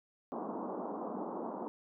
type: band-pass noise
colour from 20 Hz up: pink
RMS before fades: -40 dBFS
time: 0.32-1.68 s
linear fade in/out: 0 ms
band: 200 to 1100 Hz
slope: 48 dB/octave
effects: none